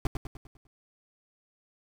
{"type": "noise with echo", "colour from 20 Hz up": "brown", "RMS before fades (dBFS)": -25, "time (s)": [0.05, 0.07], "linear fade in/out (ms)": 2, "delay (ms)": 100, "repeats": 6, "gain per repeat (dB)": -6, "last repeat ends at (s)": 0.67, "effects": []}